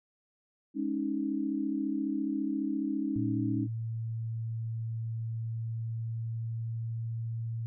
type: chord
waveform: sine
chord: Ab suspended fourth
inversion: none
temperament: just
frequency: 207.7 / 276.9 / 311.5 Hz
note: Ab3 / Db4 / Eb4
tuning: 0 / -2 / +2 cents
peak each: -36 / -32 / -33 dBFS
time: 0.74-3.68 s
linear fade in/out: 50 ms
type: tone with pitch glide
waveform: sine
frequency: 113.4 to 114.32 Hz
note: A#2 to A#2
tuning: -47 to -33 cents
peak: -32 dBFS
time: 3.16-7.66 s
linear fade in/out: 0 ms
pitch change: +14 cents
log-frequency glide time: 5.13-7.15 s
effects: none